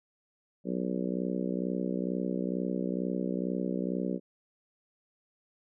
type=harmonic tone; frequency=62.2 Hz; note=B1; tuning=13 cents sharp; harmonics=3 / 4 / 5 / 6 / 7 / 8 / 9; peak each=-33 / -35 / -37 / -39 / -40 / -41 / -42 dBFS; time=0.64-4.2 s; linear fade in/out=50 ms; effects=none